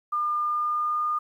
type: tone with pitch glide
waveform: sine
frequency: 1205 to 1216.9 Hz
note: D6 to D#6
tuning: +44 to -39 cents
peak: -23 dBFS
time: 0.12-1.19 s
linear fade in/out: 10 ms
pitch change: +17 cents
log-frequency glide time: 0.42-1.01 s
effects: 10-bit